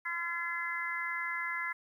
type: harmonic tone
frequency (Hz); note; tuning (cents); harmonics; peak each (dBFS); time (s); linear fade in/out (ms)
341.3; F4; -40; 3 / 4 / 5 / 6; -41 / -41 / -38 / -36; 0.05-1.73; 10
effects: 11-bit